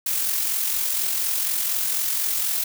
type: noise with amplitude modulation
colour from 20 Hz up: blue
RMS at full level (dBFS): -22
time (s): 0.06-2.64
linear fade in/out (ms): 5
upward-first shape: sine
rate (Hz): 44.1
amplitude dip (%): 40
effects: none